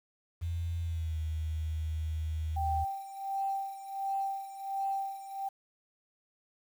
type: tone with pitch glide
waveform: sine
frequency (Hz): 84.6 to 78.93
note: E2 to D#2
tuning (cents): +45 to +25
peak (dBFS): -31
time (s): 0.41-2.85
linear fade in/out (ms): 20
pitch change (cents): -120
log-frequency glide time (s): 0.81-1.19
type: tone with tremolo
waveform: sine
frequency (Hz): 783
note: G5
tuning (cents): -2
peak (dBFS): -29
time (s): 2.56-5.49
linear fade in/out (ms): 10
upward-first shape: sine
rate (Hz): 1.4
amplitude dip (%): 80
effects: 9-bit